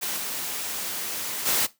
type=noise with level steps; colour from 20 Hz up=white; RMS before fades=-29 / -31 / -23 dBFS; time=0.01-1.67 s; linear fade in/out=20 ms; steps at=0.16 / 1.45 s; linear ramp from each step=20 ms; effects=noise-tail reverb RT60 0.2 s tail -17 dB re dry + high-pass 150 Hz 12 dB/octave